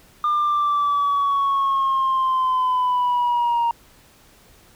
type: linear sweep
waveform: sine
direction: down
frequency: 1206 to 932.3 Hz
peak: -15 dBFS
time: 0.24-3.71 s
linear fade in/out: 2 ms
effects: tanh soft clip ceiling -15 dBFS + pink hiss -52 dBFS RMS until 4.75 s